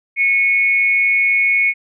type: tone pair together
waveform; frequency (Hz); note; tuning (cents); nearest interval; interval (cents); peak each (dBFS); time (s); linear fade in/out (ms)
sine; 2198 / 2448; C#7 / D#7; -15 / -29; major second; 186; -12 / -21; 0.16-1.74; 50
effects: none